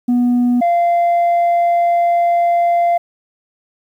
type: tone pair in turn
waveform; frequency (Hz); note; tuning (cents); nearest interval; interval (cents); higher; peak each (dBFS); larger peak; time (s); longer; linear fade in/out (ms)
sine; 244.3 / 691; B3 / F5; -19 / -19; octave + tritone; 1800; second; -8; neither; 0.08-0.61 / 0.61-2.98; second; 10
effects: tanh soft clip ceiling -10 dBFS + 8-bit